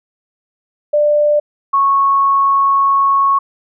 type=tone pair in turn; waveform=sine; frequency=593 / 1102.7 Hz; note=D5 / C#6; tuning=+17 / -9 cents; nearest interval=major seventh; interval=1074 cents; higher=second; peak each=-9 dBFS; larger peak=neither; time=0.93-1.4 / 1.73-3.39 s; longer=second; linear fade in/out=10 ms; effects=none